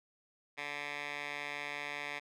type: tone with band-pass filter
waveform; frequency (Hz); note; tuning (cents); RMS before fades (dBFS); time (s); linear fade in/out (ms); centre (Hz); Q
10% pulse; 145.2; D3; -19; -41; 0.57-2.2; 20; 2200; 1.8
effects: none